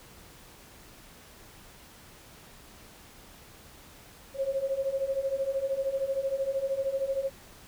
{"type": "beating tone pair", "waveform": "sine", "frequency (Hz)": [533, 546], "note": ["C5", "C#5"], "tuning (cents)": [32, -26], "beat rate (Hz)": 13, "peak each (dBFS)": [-32, -29], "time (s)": [4.34, 7.31], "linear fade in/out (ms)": 50, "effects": ["pink hiss -52 dBFS RMS until 7.67 s"]}